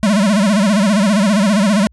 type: tone with vibrato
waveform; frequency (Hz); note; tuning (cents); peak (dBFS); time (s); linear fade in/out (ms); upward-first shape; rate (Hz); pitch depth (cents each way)
square; 203.6; G#3; -34; -11; 0.03-1.87; 0; sine; 15; 150
effects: added 62 Hz sine -45 dBFS peak until 1.92 s + resampled to 24000 Hz